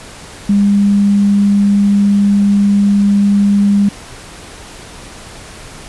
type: tone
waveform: sine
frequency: 201.8 Hz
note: G#3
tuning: 49 cents flat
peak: -7 dBFS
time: 0.49-3.89 s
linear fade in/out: 5 ms
effects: pink hiss -33 dBFS RMS until 5.88 s + resampled to 24000 Hz

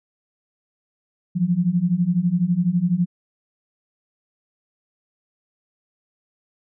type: beating tone pair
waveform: sine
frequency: 169.1 / 181.1 Hz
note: E3 / F#3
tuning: +44 / -37 cents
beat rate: 12 Hz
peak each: -21 / -19 dBFS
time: 1.35-3.06 s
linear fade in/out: 20 ms
effects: none

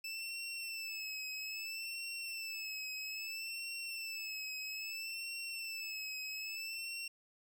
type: tone with vibrato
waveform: 25% pulse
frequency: 2637 Hz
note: E7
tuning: in tune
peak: -37 dBFS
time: 0.04-7.08 s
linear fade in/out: 5 ms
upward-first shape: sine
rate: 0.61 Hz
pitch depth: 58 cents each way
effects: none

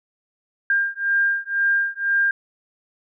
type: beating tone pair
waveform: sine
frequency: 1600 / 1602 Hz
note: G6 / G6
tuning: +35 / +37 cents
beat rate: 2 Hz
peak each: -21 dBFS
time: 0.7-2.31 s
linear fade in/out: 2 ms
effects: none

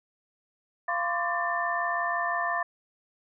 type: tone cluster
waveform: sine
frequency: 690 / 1029 / 1108 / 1174 / 1784 Hz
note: F5 / C6 / C#6 / D6 / A6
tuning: -21 / -29 / -1 / -1 / +23 cents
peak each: -31 / -32 / -37 / -34 / -30 dBFS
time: 0.88-2.63 s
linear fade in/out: 5 ms
effects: none

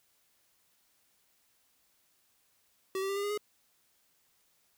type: tone with pitch steps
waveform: square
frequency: 381.8 / 388.7 / 395.7 / 402.9 / 410.1 / 417.6 Hz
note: G4 / G4 / G4 / G4 / G#4 / G#4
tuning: -46 / -15 / +16 / +48 / -22 / +10 cents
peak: -32 dBFS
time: 2.95-3.376 s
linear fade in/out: 2 ms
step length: 71 ms
effects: white hiss -71 dBFS RMS until 4.77 s

